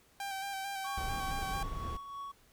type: tone with vibrato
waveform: sawtooth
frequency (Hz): 784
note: G5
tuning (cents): 0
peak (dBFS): -33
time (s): 0.2-1.63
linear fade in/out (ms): 2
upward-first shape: square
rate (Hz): 4.5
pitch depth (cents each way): 23
type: tone with tremolo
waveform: triangle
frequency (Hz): 1117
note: C#6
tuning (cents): +13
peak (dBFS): -37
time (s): 0.84-2.32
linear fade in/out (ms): 10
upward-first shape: triangle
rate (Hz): 3.1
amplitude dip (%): 50
type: noise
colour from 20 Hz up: brown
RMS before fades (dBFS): -39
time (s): 0.97-1.97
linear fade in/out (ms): 5
effects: pink hiss -65 dBFS RMS until 2.52 s